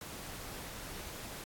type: noise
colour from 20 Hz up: pink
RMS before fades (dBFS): -45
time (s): 0.01-1.44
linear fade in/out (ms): 2
effects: AAC 64 kbps